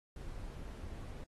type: noise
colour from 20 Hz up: brown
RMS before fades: -45 dBFS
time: 0.16-1.24 s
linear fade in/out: 2 ms
effects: AAC 32 kbps